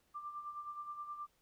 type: tone with tremolo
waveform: sine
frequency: 1184 Hz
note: D6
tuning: 14 cents sharp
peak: -40 dBFS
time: 0.14-1.27 s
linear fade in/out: 20 ms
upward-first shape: sine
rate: 9.5 Hz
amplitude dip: 60%
effects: pink hiss -75 dBFS RMS until 1.41 s